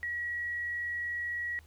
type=tone; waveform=sine; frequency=1917 Hz; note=A#6; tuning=48 cents sharp; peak=-32 dBFS; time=0.03-1.59 s; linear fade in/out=0 ms; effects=added 78 Hz sine -54 dBFS peak until 1.66 s + pink hiss -64 dBFS RMS until 1.66 s